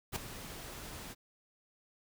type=noise with ADSR envelope; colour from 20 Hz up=pink; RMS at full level=-34 dBFS; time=0.12-1.15 s; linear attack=40 ms; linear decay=6 ms; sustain=-12 dB; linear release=33 ms; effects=none